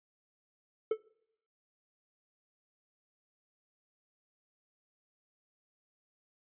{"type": "tone with exponential decay", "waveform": "triangle", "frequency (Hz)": 439.2, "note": "A4", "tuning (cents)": -3, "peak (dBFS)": -21, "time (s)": [0.91, 0.99], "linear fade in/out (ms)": 5, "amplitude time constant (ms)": 17, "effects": ["noise-tail reverb RT60 0.7 s tail -22 dB re dry", "resampled to 8000 Hz"]}